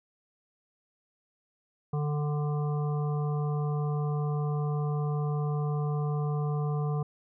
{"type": "harmonic tone", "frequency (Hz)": 147.9, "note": "D3", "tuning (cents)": 13, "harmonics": [1, 3, 5, 7, 8], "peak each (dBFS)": [-27, -37, -41, -44, -45], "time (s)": [1.93, 7.03], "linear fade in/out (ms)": 5, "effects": []}